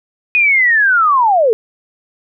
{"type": "linear sweep", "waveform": "sine", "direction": "down", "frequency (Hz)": [2500, 420], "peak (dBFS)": -8, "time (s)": [0.35, 1.53], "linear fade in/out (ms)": 0, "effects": []}